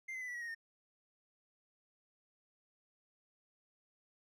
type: tone with pitch steps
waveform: triangle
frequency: 2093 / 2046 / 2001 / 1956.2 / 1912.6 / 1870 / 1828.4 Hz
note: C7 / C7 / B6 / B6 / A#6 / A#6 / A#6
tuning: 0 / -39 / +22 / -17 / +44 / +5 / -34 cents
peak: -39 dBFS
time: 0.08-0.549 s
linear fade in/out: 10 ms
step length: 67 ms
effects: none